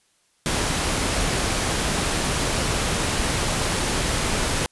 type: noise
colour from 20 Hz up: pink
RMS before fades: -23 dBFS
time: 0.46-4.66 s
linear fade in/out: 0 ms
effects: white hiss -64 dBFS RMS until 4.71 s + resampled to 24000 Hz